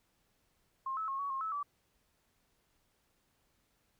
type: tone with pitch steps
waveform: sine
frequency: 1066 / 1301 / 1084 / 1126 / 1073 / 1303 / 1154 Hz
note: C6 / E6 / C#6 / C#6 / C6 / E6 / D6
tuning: +32 / -23 / -39 / +27 / +43 / -20 / -31 cents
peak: -34 dBFS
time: 0.86-1.63 s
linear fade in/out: 5 ms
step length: 110 ms
effects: pink hiss -75 dBFS RMS until 3.99 s